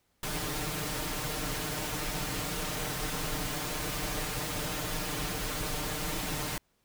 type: noise with comb filter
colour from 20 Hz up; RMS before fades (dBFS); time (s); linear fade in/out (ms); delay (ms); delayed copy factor
pink; -34; 0.23-6.58; 2; 6.6; +0.85
effects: pink hiss -73 dBFS RMS until 6.84 s